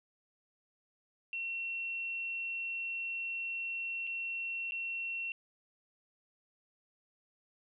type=tone with dropouts; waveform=sine; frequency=2720 Hz; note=F7; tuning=46 cents flat; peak=-35 dBFS; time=1.33-5.32 s; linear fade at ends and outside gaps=1 ms; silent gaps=4.069-4.073 / 4.71-4.72 s; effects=none